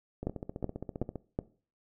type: two click trains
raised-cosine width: 2 ms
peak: -24 / -17 dBFS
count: 15 / 4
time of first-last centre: 0.23-1.157 / 0.27-1.389 s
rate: 15.1 / 2.68 Hz
effects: noise-tail reverb RT60 0.4 s tail -19 dB re dry